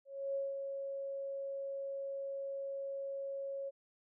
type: tone with ADSR envelope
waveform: sine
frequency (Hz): 550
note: C#5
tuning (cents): -14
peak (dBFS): -33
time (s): 0.05-3.71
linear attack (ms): 300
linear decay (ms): 190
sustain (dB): -5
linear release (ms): 29
effects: none